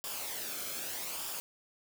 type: noise with flanger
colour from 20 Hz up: white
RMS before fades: -39 dBFS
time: 0.04-1.4 s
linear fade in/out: 0 ms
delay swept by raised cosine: 0.48 to 1.09 ms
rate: 0.82 Hz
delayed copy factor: -0.55
effects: none